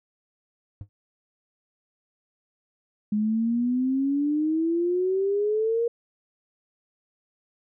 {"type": "tone with exponential decay", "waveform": "triangle", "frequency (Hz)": 101, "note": "G#2", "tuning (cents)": -48, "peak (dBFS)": -28, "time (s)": [0.81, 0.89], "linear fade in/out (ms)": 0, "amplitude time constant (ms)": 16}
{"type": "exponential sweep", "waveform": "sine", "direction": "up", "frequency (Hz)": [207.7, 473.7], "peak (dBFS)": -21, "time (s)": [3.12, 5.88], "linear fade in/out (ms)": 5}
{"effects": []}